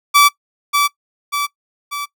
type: tone with echo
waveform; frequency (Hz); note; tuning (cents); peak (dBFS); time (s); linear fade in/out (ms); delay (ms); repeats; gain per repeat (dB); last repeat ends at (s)
sawtooth; 1155; D6; -29; -3; 0.14-0.29; 20; 590; 3; -5; 2.06
effects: noise-tail reverb RT60 0.1 s tail -21 dB re dry